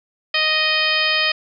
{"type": "harmonic tone", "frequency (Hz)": 622.3, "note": "D#5", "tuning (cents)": 0, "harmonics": [1, 2, 3, 4, 5, 6, 7, 8], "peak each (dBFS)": [-28, -27, -22, -21, -22, -28, -26, -25], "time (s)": [0.34, 1.32], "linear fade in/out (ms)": 5, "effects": []}